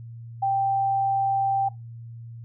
sine tone, 784 Hz, G5, in tune, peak -20 dBFS, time 0.42-1.69 s, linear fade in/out 10 ms, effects noise-tail reverb RT60 0.2 s tail -18 dB re dry + added 116 Hz sine -37 dBFS peak until 2.44 s

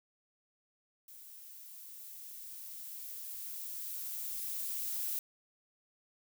violet noise with level ramp, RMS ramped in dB -53 to -36 dBFS, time 1.08-5.19 s, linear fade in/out 2 ms, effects none

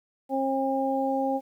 harmonic tone, 268.9 Hz, C4, 47 cents sharp, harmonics 1 / 2 / 3, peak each -28 / -28 / -28 dBFS, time 0.29-1.41 s, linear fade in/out 50 ms, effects 10-bit

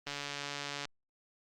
click train, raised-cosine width 0.2 ms, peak -21 dBFS, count 113, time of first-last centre 0.07-0.853 s, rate 143 Hz, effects Opus 32 kbps

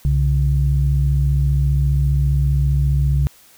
sine tone pair together, 64.96 / 139.9 Hz, C2 / C#3, -12 / +16 cents, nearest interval octave + minor second, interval 1328 cents, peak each -15 / -16 dBFS, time 0.05-3.27 s, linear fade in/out 0 ms, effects tanh soft clip ceiling -6 dBFS + white hiss -49 dBFS RMS until 3.57 s

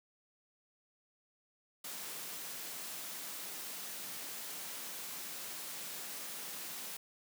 white high-pass noise, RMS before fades -44 dBFS, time 1.84-6.97 s, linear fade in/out 5 ms, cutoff 140 Hz, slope 48 dB/octave, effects none

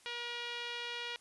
5% pulse tone with low-pass filter, 477.7 Hz, A#4, 42 cents sharp, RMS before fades -41 dBFS, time 0.06-1.16 s, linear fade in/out 0 ms, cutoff 3200 Hz, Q 1.7, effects white hiss -63 dBFS RMS until 1.2 s + resampled to 24000 Hz

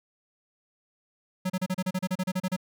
square tone bursts, 185 Hz, F#3, in tune, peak -26 dBFS, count 14, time 1.45-2.565 s, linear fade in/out 10 ms, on 49 ms, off 33 ms, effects none

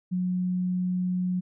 sine tone, 181.7 Hz, F#3, 31 cents flat, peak -24 dBFS, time 0.11-1.41 s, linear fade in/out 20 ms, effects none

